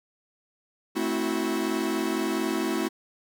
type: chord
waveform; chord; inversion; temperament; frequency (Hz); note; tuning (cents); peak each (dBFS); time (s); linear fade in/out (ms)
45% pulse; F# half-diminished seventh; first; equal with one note detuned; 220 / 261.6 / 325.8 / 370; A3 / C4 / E4 / F#4; 0 / 0 / -20 / 0; -32 / -32 / -29 / -31; 0.95-2.89; 20
effects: none